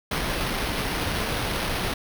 pink noise with sample-and-hold, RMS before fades -27 dBFS, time 0.11-1.94 s, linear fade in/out 5 ms, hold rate 7350 Hz, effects none

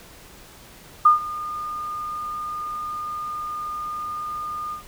sine tone with ADSR envelope, 1217 Hz, D#6, 39 cents flat, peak -8 dBFS, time 1.05-4.83 s, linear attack 8 ms, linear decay 130 ms, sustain -19 dB, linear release 110 ms, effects pink hiss -46 dBFS RMS until 4.87 s

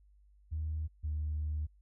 sine tone pair in turn, 77.9 / 76.03 Hz, D#2 / D#2, +3 / -39 cents, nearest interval unison, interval 42 cents, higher first, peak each -32 / -31 dBFS, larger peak second, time 0.51-0.88 / 1.03-1.67 s, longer second, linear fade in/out 20 ms, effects tanh soft clip ceiling -28 dBFS + added 50 Hz sine -60 dBFS peak until 1.81 s

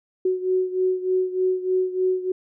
sine beating tone pair, 370 / 373.3 Hz, F#4 / F#4, 0 / +15 cents, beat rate 3.3 Hz, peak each -21 / -25 dBFS, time 0.25-2.32 s, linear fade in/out 5 ms, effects none

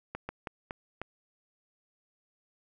slowing click train, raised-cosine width 0.5 ms, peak -21 dBFS, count 5, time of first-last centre 0.15-1.016 s, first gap 140 ms, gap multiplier 1.3, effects none

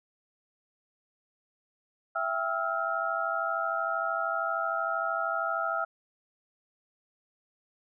sine tone cluster, 664 / 786 / 1303 / 1396 Hz, E5 / G5 / E6 / F6, +12 / +4 / -20 / -1 cents, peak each -33 / -36 / -32 / -32 dBFS, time 2.15-5.85 s, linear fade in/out 10 ms, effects none

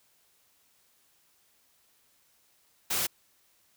white noise, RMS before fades -29 dBFS, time 2.9-3.07 s, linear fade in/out 10 ms, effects white hiss -67 dBFS RMS until 3.76 s

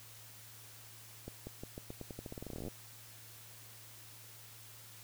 accelerating click train, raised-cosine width 2 ms, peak -30 dBFS, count 24, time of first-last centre 1.28-2.682 s, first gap 190 ms, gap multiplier 0.87, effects added 111 Hz sine -59 dBFS peak until 5.03 s + white hiss -55 dBFS RMS until 5.03 s

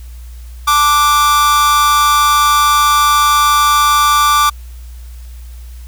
45% pulse tone with amplitude modulation, 1174.7 Hz, D6, in tune, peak -5 dBFS, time 0.67-4.5 s, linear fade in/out 10 ms, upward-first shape sine, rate 297 Hz, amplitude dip 65%, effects added 60 Hz sine -28 dBFS peak until 5.87 s + white hiss -46 dBFS RMS until 5.87 s

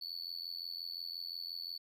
triangle tone with amplitude modulation, 4445 Hz, C#8, 4 cents sharp, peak -35 dBFS, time 0.01-1.78 s, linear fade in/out 10 ms, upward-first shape sine, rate 85.7 Hz, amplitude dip 95%, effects none

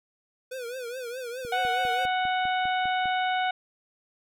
square tone with vibrato, 493.9 Hz, B4, in tune, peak -34 dBFS, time 0.51-2.06 s, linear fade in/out 10 ms, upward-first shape triangle, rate 4.8 Hz, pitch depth 130 cents each way
click train, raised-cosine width 3 ms, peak -30 dBFS, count 9, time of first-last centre 1.45-3.056 s, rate 4.98 Hz
harmonic tone, 740 Hz, F#5, in tune, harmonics 1 / 2 / 3 / 4 / 5, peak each -25 / -31 / -35 / -37 / -39 dBFS, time 1.52-3.51 s, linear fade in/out 5 ms
effects none

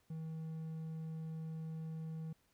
triangle tone, 160 Hz, D#3, 49 cents sharp, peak -39 dBFS, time 0.1-2.33 s, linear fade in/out 5 ms, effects pink hiss -75 dBFS RMS until 2.53 s

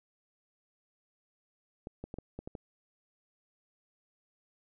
clicks, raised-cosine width 2 ms, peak -27 dBFS, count 7, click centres 1.871 / 2.04 / 2.141 / 2.186 / 2.39 / 2.475 / 2.552 s, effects none

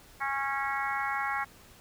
harmonic tone, 274.6 Hz, C#4, 16 cents flat, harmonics 3 / 4 / 5 / 6 / 7 / 8, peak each -34 / -35 / -36 / -37 / -37 / -38 dBFS, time 0.2-1.45 s, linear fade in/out 20 ms, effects pink hiss -55 dBFS RMS until 1.8 s

